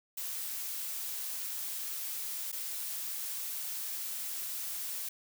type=noise with dropouts; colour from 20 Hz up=blue; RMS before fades=-38 dBFS; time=0.17-5.09 s; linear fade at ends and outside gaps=5 ms; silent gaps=2.518-2.526 s; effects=none